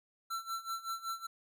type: tone with tremolo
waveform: square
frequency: 1345 Hz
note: E6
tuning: 34 cents sharp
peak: -35 dBFS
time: 0.3-1.27 s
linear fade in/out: 10 ms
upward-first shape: sine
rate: 5.3 Hz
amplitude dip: 85%
effects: none